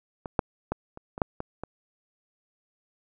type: clicks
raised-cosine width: 1 ms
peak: -20 / -7 / -13 / -27 / -22 / -8 / -18 / -20 dBFS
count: 8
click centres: 0.258 / 0.392 / 0.72 / 0.974 / 1.179 / 1.218 / 1.404 / 1.636 s
effects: none